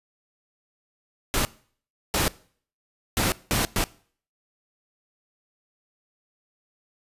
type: noise bursts at uneven times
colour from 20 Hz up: pink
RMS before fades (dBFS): -23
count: 5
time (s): 1.34-1.45 / 2.14-2.28 / 3.17-3.32 / 3.51-3.65 / 3.76-3.84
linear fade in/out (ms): 0
effects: noise-tail reverb RT60 0.5 s tail -21 dB re dry + resampled to 32000 Hz